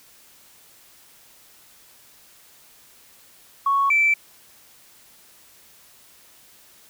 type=tone pair in turn; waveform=sine; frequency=1108.7 / 2328 Hz; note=C#6 / D7; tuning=0 / -16 cents; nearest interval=octave + minor second; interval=1284 cents; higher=second; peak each=-16 / -14 dBFS; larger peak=second; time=3.66-3.9 / 3.9-4.14 s; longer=neither; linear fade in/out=5 ms; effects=tanh soft clip ceiling -10 dBFS + white hiss -52 dBFS RMS until 6.89 s